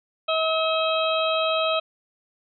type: harmonic tone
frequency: 641 Hz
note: E5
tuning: 49 cents flat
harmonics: 1 / 2 / 4 / 5 / 6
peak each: -23 / -26 / -29 / -30 / -31 dBFS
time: 0.28-1.8 s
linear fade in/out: 10 ms
effects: none